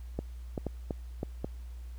clicks, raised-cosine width 2 ms, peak -19 dBFS, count 6, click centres 0.19 / 0.578 / 0.667 / 0.908 / 1.231 / 1.445 s, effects added 60 Hz sine -40 dBFS peak until 1.98 s + pink hiss -63 dBFS RMS until 1.98 s

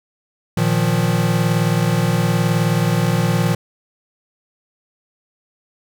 square chord, Bb suspended fourth, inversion none, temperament equal, 116.54 / 155.56 / 174.61 Hz, Bb2 / Eb3 / F3, 0 / 0 / 0 cents, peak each -20 dBFS, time 0.57-3.55 s, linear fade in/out 5 ms, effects none

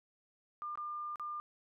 sine tone with dropouts, 1200 Hz, D6, 37 cents sharp, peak -38 dBFS, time 0.62-1.4 s, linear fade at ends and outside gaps 0 ms, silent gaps 0.755-0.775 / 1.158-1.197 s, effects none

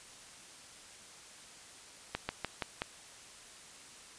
slowing click train, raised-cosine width 0.3 ms, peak -17 dBFS, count 5, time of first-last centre 2.15-2.819 s, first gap 140 ms, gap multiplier 1.12, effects white hiss -53 dBFS RMS until 4.18 s + resampled to 22050 Hz

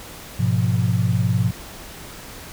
sine chord, F diminished, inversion first, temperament equal, 103.83 / 123.47 / 174.61 Hz, Ab2 / Cb3 / F3, 0 / 0 / 0 cents, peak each -20 / -20 / -23 dBFS, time 0.39-1.51 s, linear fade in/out 10 ms, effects pink hiss -38 dBFS RMS until 2.52 s

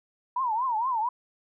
sine tone with vibrato, 954 Hz, A#5, 40 cents sharp, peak -24 dBFS, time 0.36-1.09 s, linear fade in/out 5 ms, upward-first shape triangle, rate 4.3 Hz, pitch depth 220 cents each way, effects none

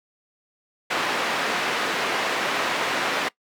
white band-pass noise, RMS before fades -25 dBFS, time 0.9-3.29 s, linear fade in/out 10 ms, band 270 to 2200 Hz, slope 12 dB/octave, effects noise-tail reverb RT60 0.1 s tail -21 dB re dry

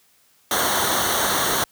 pink noise with comb filter, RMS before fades -21 dBFS, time 0.51-1.64 s, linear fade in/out 2 ms, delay 0.4 ms, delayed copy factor -0.8, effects white hiss -59 dBFS RMS until 1.71 s + high-pass 60 Hz 12 dB/octave

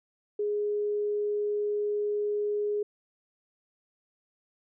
sine tone, 415.4 Hz, G#4, in tune, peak -26 dBFS, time 0.39-2.83 s, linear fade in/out 5 ms, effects none

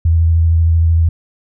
sine tone with vibrato, 82.41 Hz, E2, in tune, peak -8 dBFS, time 0.05-1.09 s, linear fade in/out 5 ms, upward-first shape sine, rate 13 Hz, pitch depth 23 cents each way, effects none

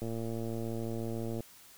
click train, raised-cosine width 2 ms, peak -25 dBFS, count 159, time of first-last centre 0.02-1.406 s, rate 114 Hz, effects white hiss -56 dBFS RMS until 1.77 s

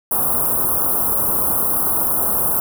white band-stop noise, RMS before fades -18 dBFS, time 0.11-2.6 s, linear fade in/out 2 ms, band 1300 to 10000 Hz, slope 48 dB/octave, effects none

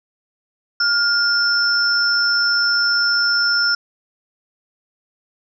sine tone pair together, 1414 / 5345 Hz, F6 / E8, +21 / +23 cents, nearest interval octave + major seventh, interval 2302 cents, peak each -17 dBFS, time 0.8-3.75 s, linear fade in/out 5 ms, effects none

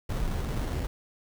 brown noise with sample-and-hold, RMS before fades -30 dBFS, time 0.09-0.87 s, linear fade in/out 5 ms, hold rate 2450 Hz, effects none

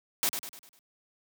white noise with echo, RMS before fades -27 dBFS, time 0.23-0.29 s, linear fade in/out 0 ms, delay 100 ms, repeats 5, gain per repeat -7 dB, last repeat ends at 0.79 s, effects high-pass 150 Hz 12 dB/octave

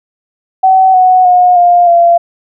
sine tone with pitch steps, 758 / 739.4 / 721.3 / 703.6 / 686.3 Hz, F#5 / F#5 / F#5 / F5 / F5, +42 / -1 / -44 / +13 / -30 cents, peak -3 dBFS, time 0.63-2.18 s, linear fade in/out 10 ms, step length 310 ms, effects none

